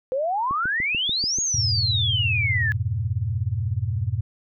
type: exponential two-way sweep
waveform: sine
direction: up then down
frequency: 501 to 6720 to 1686 Hz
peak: -21 dBFS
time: 0.12-2.72 s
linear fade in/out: 0 ms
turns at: 1.41 s
type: click train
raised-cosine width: 3 ms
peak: -21 dBFS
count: 7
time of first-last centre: 0.51-1.386 s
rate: 6.85 Hz
type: chord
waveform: sine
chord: F diminished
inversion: none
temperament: equal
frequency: 87.31 / 103.83 / 123.47 Hz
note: F2 / Ab2 / Cb3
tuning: 0 / 0 / 0 cents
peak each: -28 / -25 / -27 dBFS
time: 1.54-4.21 s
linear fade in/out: 5 ms
effects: none